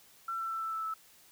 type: tone with pitch steps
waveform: sine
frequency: 1348 / 1340.2 / 1332.5 / 1324.8 / 1317.2 / 1309.6 Hz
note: E6 / E6 / E6 / E6 / E6 / E6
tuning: +38 / +28 / +18 / +8 / -2 / -12 cents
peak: -33 dBFS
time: 0.28-0.94 s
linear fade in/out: 5 ms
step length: 110 ms
effects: white hiss -60 dBFS RMS until 1.31 s